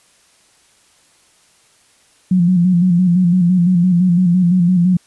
sine tone with vibrato, 178.3 Hz, F3, 36 cents sharp, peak -9 dBFS, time 2.31-4.97 s, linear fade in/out 5 ms, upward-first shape square, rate 5.9 Hz, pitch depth 56 cents each way, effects white hiss -53 dBFS RMS until 5.06 s + resampled to 24000 Hz

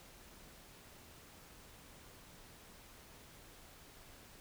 silence, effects pink hiss -58 dBFS RMS until 4.4 s

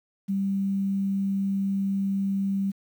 sine tone, 196 Hz, G3, in tune, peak -23 dBFS, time 0.28-2.72 s, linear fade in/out 20 ms, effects 9-bit

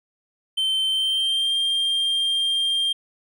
triangle tone with pitch glide, 3100 to 3193 Hz, G7 to G7, -20 to +31 cents, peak -18 dBFS, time 0.57-2.93 s, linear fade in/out 10 ms, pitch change +51 cents, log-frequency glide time 0.87-1.55 s, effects none

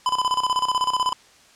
square tone with tremolo, 1008 Hz, B5, 35 cents sharp, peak -18 dBFS, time 0.06-1.13 s, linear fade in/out 2 ms, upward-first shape square, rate 16 Hz, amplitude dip 75%, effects white hiss -52 dBFS RMS until 1.55 s + low-pass 7000 Hz 12 dB/octave

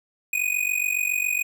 square tone with amplitude modulation, 2483 Hz, D#7, 4 cents flat, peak -19 dBFS, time 0.33-1.43 s, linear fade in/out 5 ms, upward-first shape sine, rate 47.2 Hz, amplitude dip 85%, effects none

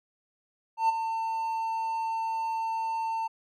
triangle tone with ADSR envelope, 899 Hz, A5, 37 cents sharp, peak -17 dBFS, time 0.77-3.28 s, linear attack 120 ms, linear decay 17 ms, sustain -9 dB, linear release 15 ms, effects none

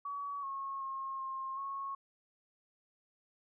sine tone with pitch steps, 1133 / 1090 / 1076 / 1066 / 1097 Hz, C#6 / C#6 / C6 / C6 / C#6, +37 / -29 / +48 / +32 / -18 cents, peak -37 dBFS, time 0.05-1.95 s, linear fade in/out 5 ms, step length 380 ms, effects none

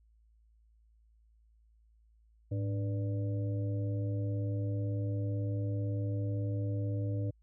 harmonic tone with a mistuned harmonic, 98 Hz, G2, in tune, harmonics 1 / 3 / 5 / 6, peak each -31 / -41 / -45 / -47 dBFS, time 2.51-7.31 s, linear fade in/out 10 ms, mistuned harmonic 1, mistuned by +140 cents, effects added 55 Hz sine -62 dBFS peak until 7.42 s

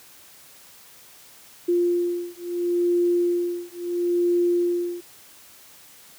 sine beating tone pair, 349.2 / 349.94 Hz, F4 / F4, 0 / +4 cents, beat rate 0.74 Hz, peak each -23 dBFS, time 1.68-5.01 s, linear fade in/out 10 ms, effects white hiss -49 dBFS RMS until 6.18 s + high-pass 60 Hz 12 dB/octave

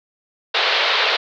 white band-pass noise, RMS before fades -18 dBFS, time 0.54-1.17 s, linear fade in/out 10 ms, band 410 to 4300 Hz, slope 48 dB/octave, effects none

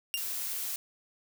sawtooth tone with exponential decay, 2797 Hz, F7, 2 cents sharp, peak -22 dBFS, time 0.14-0.26 s, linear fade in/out 0 ms, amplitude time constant 25 ms
blue noise, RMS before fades -35 dBFS, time 0.17-0.76 s, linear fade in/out 2 ms
effects none

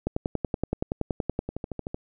two click trains, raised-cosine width 2 ms, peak -18 / -12 dBFS, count 7 / 15, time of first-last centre 1.49-1.945 / 0.07-1.391 s, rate 13.2 / 10.6 Hz, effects none

